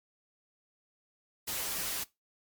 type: noise with comb filter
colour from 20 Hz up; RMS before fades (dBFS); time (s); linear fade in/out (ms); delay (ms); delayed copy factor
white; -35; 1.47-2.04; 10; 8.3; -0.55
effects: noise-tail reverb RT60 0.2 s tail -20 dB re dry + MP3 96 kbps